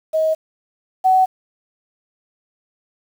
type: tone pair in turn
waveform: sine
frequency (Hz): 633 / 751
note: D#5 / F#5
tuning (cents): +30 / +26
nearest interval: minor third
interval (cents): 296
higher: second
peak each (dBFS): -14 / -10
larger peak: second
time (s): 0.13-0.35 / 1.04-1.26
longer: neither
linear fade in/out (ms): 20
effects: 7-bit

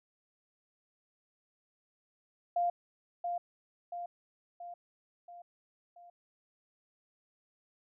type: tone with echo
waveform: sine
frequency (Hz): 698.5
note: F5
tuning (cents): 0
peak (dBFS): -27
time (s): 2.56-2.7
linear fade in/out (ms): 5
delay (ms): 680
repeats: 5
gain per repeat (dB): -5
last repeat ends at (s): 6.1
effects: none

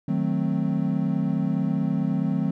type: chord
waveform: triangle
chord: D# diminished seventh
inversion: none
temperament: equal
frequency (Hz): 155.56 / 185 / 220 / 261.6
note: D#3 / F#3 / A3 / C4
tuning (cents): 0 / 0 / 0 / 0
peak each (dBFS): -25 / -24 / -26 / -26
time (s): 0.08-2.51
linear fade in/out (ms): 5
effects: none

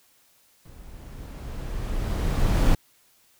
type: noise with level ramp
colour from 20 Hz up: brown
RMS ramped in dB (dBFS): -46 to -17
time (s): 0.65-2.75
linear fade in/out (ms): 5
effects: white hiss -61 dBFS RMS until 3.39 s

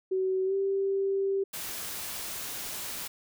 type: tone with pitch glide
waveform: sine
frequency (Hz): 376.9 to 391.1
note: F#4 to G4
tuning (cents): +32 to -4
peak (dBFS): -25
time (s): 0.11-1.44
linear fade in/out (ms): 10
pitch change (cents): +64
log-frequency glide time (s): 0.45-0.54
type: noise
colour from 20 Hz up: white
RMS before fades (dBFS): -37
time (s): 1.53-3.08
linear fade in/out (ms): 10
effects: none

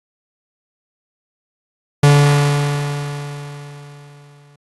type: tone with exponential decay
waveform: 45% pulse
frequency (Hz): 144.3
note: D3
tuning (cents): -30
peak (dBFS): -6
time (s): 2.03-4.56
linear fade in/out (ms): 5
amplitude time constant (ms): 550
effects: AAC 32 kbps

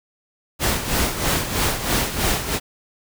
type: noise with tremolo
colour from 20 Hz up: pink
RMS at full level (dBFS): -19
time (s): 0.59-2.6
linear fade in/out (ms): 50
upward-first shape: sine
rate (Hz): 3.1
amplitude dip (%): 65
effects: none

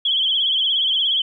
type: tone with vibrato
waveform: sine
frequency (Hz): 3212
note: G7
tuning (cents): +41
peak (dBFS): -16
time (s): 0.05-1.22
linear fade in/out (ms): 5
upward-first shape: sine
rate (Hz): 17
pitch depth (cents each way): 88
effects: none

